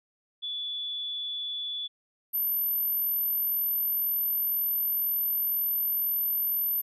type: tone pair in turn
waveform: sine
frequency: 3444 / 13029 Hz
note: A7 / G#9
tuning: -38 / -34 cents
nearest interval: octave + major seventh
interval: 2304 cents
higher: second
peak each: -31 / -25 dBFS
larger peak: second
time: 0.42-1.88 / 2.33-6.82 s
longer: second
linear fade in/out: 20 ms
effects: none